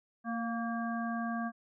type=harmonic tone with a mistuned harmonic; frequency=230 Hz; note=A#3; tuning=23 cents flat; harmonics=1 / 3 / 5 / 7; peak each=-34 / -39 / -41 / -42 dBFS; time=0.24-1.52 s; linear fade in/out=50 ms; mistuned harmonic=3; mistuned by=+29 cents; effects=none